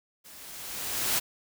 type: noise with level ramp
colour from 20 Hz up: white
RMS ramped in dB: -50 to -25 dBFS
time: 0.24-1.2 s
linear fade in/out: 20 ms
effects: none